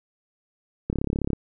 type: click train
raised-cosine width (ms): 3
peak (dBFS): -12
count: 16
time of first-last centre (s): 0.9-1.332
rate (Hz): 34.7
effects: none